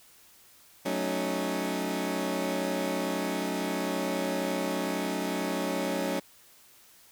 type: chord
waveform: 20% pulse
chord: D# half-diminished seventh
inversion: first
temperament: equal with one note detuned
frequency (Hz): 185 / 220 / 277.2 / 308.3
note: F#3 / A3 / C#4 / D#4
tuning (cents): 0 / 0 / 0 / -16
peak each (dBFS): -29 / -31 / -28 / -30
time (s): 0.85-6.2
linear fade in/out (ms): 10
effects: white hiss -57 dBFS RMS until 7.11 s